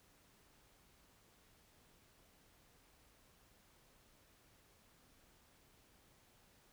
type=silence; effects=pink hiss -69 dBFS RMS until 6.72 s